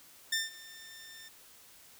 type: tone with ADSR envelope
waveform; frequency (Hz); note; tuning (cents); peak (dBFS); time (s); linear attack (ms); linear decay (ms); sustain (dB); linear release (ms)
15% pulse; 1795; A6; +34; -21; 0.32-1.29; 8; 170; -21; 13
effects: white hiss -57 dBFS RMS until 1.99 s